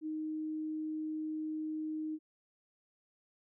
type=tone; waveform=sine; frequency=311.1 Hz; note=D#4; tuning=in tune; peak=-35 dBFS; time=0.01-2.19 s; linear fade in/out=50 ms; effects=none